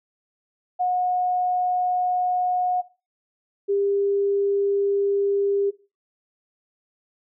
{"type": "tone pair in turn", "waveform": "sine", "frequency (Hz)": [726, 400], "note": ["F#5", "G4"], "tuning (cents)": [-33, 35], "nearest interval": "minor seventh", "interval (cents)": 1032, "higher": "first", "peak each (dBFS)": -19, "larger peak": "neither", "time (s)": [[0.79, 2.82], [3.68, 5.71]], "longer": "neither", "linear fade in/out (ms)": 20, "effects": ["noise-tail reverb RT60 0.3 s tail -17 dB re dry"]}